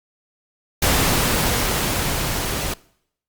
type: noise with level ramp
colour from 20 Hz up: pink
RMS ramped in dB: -17 to -25 dBFS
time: 0.82-2.74 s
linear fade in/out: 5 ms
effects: noise-tail reverb RT60 0.7 s tail -23 dB re dry + Opus 48 kbps